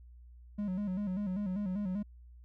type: tone with vibrato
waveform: triangle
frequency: 195 Hz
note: G3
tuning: 9 cents flat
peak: -30 dBFS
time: 0.58-2.03 s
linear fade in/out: 10 ms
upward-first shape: square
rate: 5.1 Hz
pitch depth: 99 cents each way
effects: added 60 Hz sine -51 dBFS peak until 2.44 s